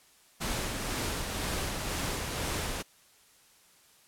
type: noise with tremolo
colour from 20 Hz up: pink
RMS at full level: -32 dBFS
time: 0.4-2.83 s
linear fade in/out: 20 ms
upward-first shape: sine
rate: 2 Hz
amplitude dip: 30%
effects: white hiss -61 dBFS RMS until 4.07 s + low-pass 12000 Hz 12 dB/octave